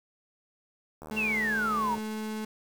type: click train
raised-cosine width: 1 ms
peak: -29 dBFS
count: 75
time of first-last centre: 1.02-1.981 s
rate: 77 Hz
type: tone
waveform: 35% pulse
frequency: 216.1 Hz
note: A3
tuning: 31 cents flat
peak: -31 dBFS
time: 1.11-2.45 s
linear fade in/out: 5 ms
type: exponential sweep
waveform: sine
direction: down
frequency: 2794 to 900 Hz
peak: -26 dBFS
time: 1.16-1.96 s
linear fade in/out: 20 ms
effects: 8-bit